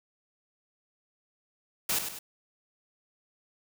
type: noise with echo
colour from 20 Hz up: white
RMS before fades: -28 dBFS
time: 1.89-1.99 s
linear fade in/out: 5 ms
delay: 100 ms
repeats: 2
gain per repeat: -7 dB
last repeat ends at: 2.19 s
effects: none